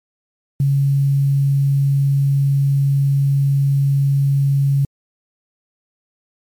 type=tone with quantisation; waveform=sine; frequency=139 Hz; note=C#3; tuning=5 cents sharp; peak=-12 dBFS; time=0.6-4.85 s; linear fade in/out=2 ms; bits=7; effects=MP3 96 kbps